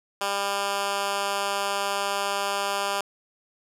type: tone with high-pass filter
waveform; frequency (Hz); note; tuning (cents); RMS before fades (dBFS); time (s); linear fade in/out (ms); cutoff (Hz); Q
10% pulse; 199.6; G3; +32; -27; 0.21-3.01; 2; 650; 0.67
effects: low-pass 12000 Hz 12 dB/octave + 9-bit